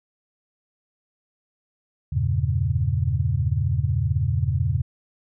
sine chord, E diminished seventh, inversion none, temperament equal, 82.41 / 98 / 116.54 / 138.59 Hz, E2 / G2 / Bb2 / Db3, 0 / 0 / 0 / 0 cents, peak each -25 dBFS, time 2.12-4.82 s, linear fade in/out 10 ms, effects none

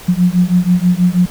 sine beating tone pair, 176 / 182.2 Hz, F3 / F#3, +14 / -26 cents, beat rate 6.2 Hz, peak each -12 dBFS, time 0.08-1.26 s, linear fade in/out 10 ms, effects pink hiss -34 dBFS RMS until 1.3 s

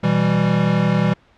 square chord, E minor, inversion second, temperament equal, 123.47 / 164.81 / 196 Hz, B2 / E3 / G3, 0 / 0 / 0 cents, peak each -22 / -19 / -19 dBFS, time 0.03-1.14 s, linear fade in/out 10 ms, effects pink hiss -54 dBFS RMS until 1.37 s + low-pass 3000 Hz 12 dB/octave

